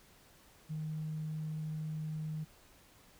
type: tone with tanh clipping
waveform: triangle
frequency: 155.56 Hz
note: D#3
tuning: in tune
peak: -36 dBFS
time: 0.69-2.45 s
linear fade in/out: 20 ms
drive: 4 dB
effects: pink hiss -62 dBFS RMS until 3.19 s